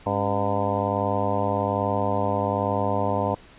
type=harmonic tone with a mistuned harmonic; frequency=101.2 Hz; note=G#2; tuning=44 cents flat; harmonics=1 / 2 / 3 / 4 / 5 / 6 / 7 / 8 / 9 / 10; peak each=-29 / -31 / -32 / -34 / -29 / -29 / -30 / -35 / -29 / -33 dBFS; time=0.06-3.35 s; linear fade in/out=5 ms; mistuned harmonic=3; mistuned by=-120 cents; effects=pink hiss -50 dBFS RMS until 3.58 s + resampled to 8000 Hz